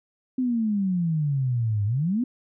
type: exponential two-way sweep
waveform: sine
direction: down then up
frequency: 261.1 to 100 to 261.1 Hz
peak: -21 dBFS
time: 0.38-2.24 s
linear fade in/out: 5 ms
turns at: 1.85 s
effects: none